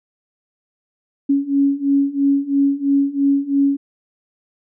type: beating tone pair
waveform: sine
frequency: 277.2 / 280.2 Hz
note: C#4 / C#4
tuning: 0 / +19 cents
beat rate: 3 Hz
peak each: -18 / -16 dBFS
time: 1.29-3.77 s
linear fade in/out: 10 ms
effects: none